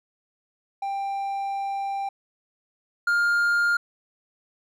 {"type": "tone pair in turn", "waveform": "triangle", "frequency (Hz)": [790, 1407.6], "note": ["G5", "F6"], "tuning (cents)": [13, 13], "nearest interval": "minor seventh", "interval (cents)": 1000, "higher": "second", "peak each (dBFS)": [-24, -17], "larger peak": "second", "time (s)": [[0.82, 2.09], [3.07, 3.77]], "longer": "first", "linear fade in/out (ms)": 5, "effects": []}